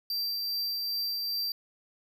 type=tone with tremolo; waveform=square; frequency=4699 Hz; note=D8; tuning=in tune; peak=-29 dBFS; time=0.1-1.52 s; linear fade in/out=2 ms; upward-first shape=triangle; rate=2.5 Hz; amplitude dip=25%; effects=none